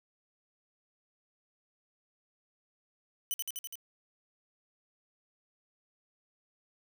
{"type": "tone with echo", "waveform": "5% pulse", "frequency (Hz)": 3000, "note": "F#7", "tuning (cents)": 23, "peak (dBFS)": -22, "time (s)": [3.31, 3.34], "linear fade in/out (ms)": 0, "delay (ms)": 83, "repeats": 5, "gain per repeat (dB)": -2, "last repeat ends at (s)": 3.755, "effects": []}